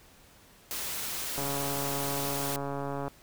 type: noise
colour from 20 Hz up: white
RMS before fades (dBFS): -35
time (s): 0.71-2.56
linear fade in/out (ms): 0
type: click train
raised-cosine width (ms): 1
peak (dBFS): -21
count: 239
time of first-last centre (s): 1.38-3.08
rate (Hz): 140
effects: pink hiss -57 dBFS RMS until 3.22 s